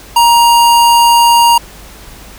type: tone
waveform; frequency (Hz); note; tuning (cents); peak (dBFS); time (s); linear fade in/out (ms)
square; 940; A#5; +14; -5; 0.16-1.58; 5
effects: added 50 Hz sine -37 dBFS peak until 2.38 s + pink hiss -35 dBFS RMS until 2.38 s